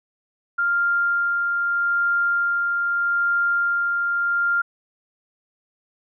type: tone with tremolo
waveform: sine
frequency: 1396.9 Hz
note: F6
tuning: in tune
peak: -17 dBFS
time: 0.58-4.62 s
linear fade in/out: 10 ms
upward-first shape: sine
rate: 0.8 Hz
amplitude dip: 25%
effects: none